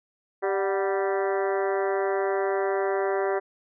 harmonic tone with a mistuned harmonic, 196 Hz, G3, in tune, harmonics 2 / 3 / 4 / 5 / 6 / 7 / 8 / 9 / 10, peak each -25 / -30 / -31 / -36 / -38 / -39 / -39 / -40 / -40 dBFS, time 0.42-3.4 s, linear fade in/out 20 ms, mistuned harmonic 4, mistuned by -66 cents, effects none

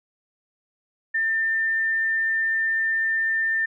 sine tone, 1796 Hz, A6, 35 cents sharp, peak -20 dBFS, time 1.14-3.66 s, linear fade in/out 10 ms, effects none

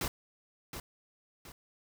pink noise with echo, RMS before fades -34 dBFS, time 0.01-0.08 s, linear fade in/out 2 ms, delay 720 ms, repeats 2, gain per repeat -8 dB, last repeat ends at 1.52 s, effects none

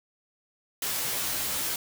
white noise with comb filter, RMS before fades -30 dBFS, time 0.82-1.76 s, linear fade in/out 2 ms, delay 15 ms, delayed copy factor +0.6, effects none

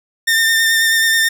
sawtooth tone with vibrato, 1809 Hz, A6, 48 cents sharp, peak -8 dBFS, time 0.27-1.29 s, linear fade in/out 10 ms, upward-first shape sine, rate 9.3 Hz, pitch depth 20 cents each way, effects none

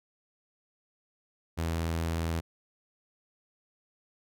sawtooth tone with vibrato, 82.5 Hz, E2, 2 cents sharp, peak -25 dBFS, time 1.57-2.41 s, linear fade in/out 20 ms, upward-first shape sine, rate 17 Hz, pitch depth 12 cents each way, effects none

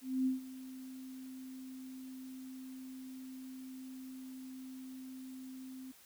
sine tone with ADSR envelope, 260 Hz, C4, 11 cents flat, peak -28 dBFS, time 0.01-5.92 s, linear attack 250 ms, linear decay 140 ms, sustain -17 dB, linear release 11 ms, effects white hiss -61 dBFS RMS until 6.05 s

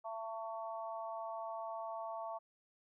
harmonic tone, 223.8 Hz, A3, 30 cents sharp, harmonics 3 / 4 / 5, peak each -43 / -45 / -47 dBFS, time 0.04-2.39 s, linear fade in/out 20 ms, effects none

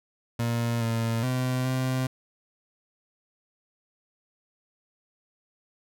30% pulse tone with pitch steps, 117.4 / 114.6 / 127.6 / 129.5 Hz, A#2 / A#2 / C3 / C3, +13 / -29 / -43 / -17 cents, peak -22 dBFS, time 0.39-2.07 s, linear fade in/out 5 ms, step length 420 ms, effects none

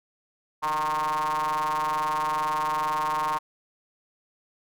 square ring-modulated tone, 77.78 Hz, D#2, in tune, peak -22 dBFS, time 0.62-3.39 s, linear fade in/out 20 ms, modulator 1000 Hz, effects none

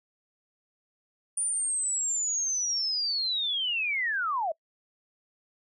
sine linear sweep, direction down, 9397 to 604 Hz, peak -26 dBFS, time 1.37-4.52 s, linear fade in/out 5 ms, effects noise-tail reverb RT60 0.1 s tail -25 dB re dry

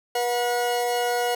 40% pulse tone pair together, 483.9 / 725 Hz, B4 / F#5, -35 / -35 cents, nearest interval perfect fifth, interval 700 cents, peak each -24 dBFS, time 0.15-1.35 s, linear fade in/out 5 ms, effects none

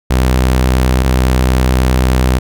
sawtooth tone pair in turn, 63.6 / 63.6 Hz, C2 / C2, -48 / -48 cents, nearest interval unison, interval 0 cents, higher neither, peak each -5 dBFS, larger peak neither, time 0.1-1.04 / 1.04-2.39 s, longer second, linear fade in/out 10 ms, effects none

